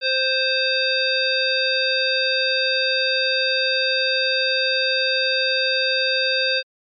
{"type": "harmonic tone", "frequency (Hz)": 524, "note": "C5", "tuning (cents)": 2, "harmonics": [1, 3, 5, 7, 9], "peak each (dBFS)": [-24, -24, -24, -24, -24], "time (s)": [0.01, 6.63], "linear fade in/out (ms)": 50, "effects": ["MP3 64 kbps"]}